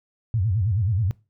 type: tone with vibrato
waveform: sine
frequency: 101.9 Hz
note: G#2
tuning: 32 cents flat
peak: -19 dBFS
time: 0.34-1.11 s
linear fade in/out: 0 ms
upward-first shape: sine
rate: 9.4 Hz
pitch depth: 250 cents each way
effects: noise-tail reverb RT60 0.3 s tail -22 dB re dry